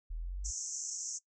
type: exponential sweep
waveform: sine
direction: up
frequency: 38.89 to 51.9 Hz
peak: -36 dBFS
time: 0.1-0.51 s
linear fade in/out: 10 ms
type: band-pass noise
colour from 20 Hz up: pink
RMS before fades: -40 dBFS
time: 0.44-1.19 s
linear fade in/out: 20 ms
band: 5700 to 7500 Hz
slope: 96 dB/octave
effects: noise-tail reverb RT60 0.1 s tail -18 dB re dry